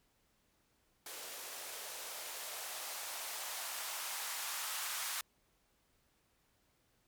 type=noise with band-pass filter sweep; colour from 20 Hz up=violet; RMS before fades=-43 dBFS; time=1.06-5.21 s; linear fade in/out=2 ms; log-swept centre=440 to 1100 Hz; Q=1.6; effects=pink hiss -75 dBFS RMS until 7.07 s